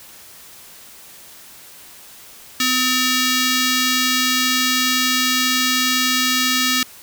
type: ring-modulated tone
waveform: 10% pulse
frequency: 1022 Hz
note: C6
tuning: 41 cents flat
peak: -4 dBFS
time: 2.6-6.83 s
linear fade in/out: 2 ms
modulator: 767 Hz
effects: white hiss -42 dBFS RMS until 7.02 s